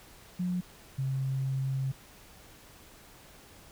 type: tone pair in turn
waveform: sine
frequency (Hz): 179.7 / 133.81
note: F3 / C3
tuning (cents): +50 / +39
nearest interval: perfect fourth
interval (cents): 511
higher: first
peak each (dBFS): -28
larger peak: neither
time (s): 0.39-0.61 / 0.98-1.92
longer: second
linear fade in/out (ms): 10
effects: pink hiss -54 dBFS RMS until 3.71 s